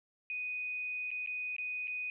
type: tone with dropouts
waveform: sine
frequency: 2489 Hz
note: D#7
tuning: in tune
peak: -35 dBFS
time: 0.3-2.1 s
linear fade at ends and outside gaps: 1 ms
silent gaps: 1.106-1.114 / 1.262-1.273 / 1.565-1.583 / 1.873-1.879 s
effects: none